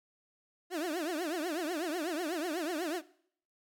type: tone with vibrato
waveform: 30% pulse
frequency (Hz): 329.6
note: E4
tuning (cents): 0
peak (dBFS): -30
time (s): 0.7-3.02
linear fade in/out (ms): 50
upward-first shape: triangle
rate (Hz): 8.1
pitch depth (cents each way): 250
effects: noise-tail reverb RT60 0.6 s tail -19 dB re dry